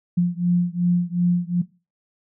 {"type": "beating tone pair", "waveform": "sine", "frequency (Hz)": [174.7, 177.4], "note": ["F3", "F3"], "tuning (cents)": [1, 27], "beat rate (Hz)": 2.7, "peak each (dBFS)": -20, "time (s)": [0.17, 1.62], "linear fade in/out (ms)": 10, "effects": ["noise-tail reverb RT60 0.3 s tail -19 dB re dry"]}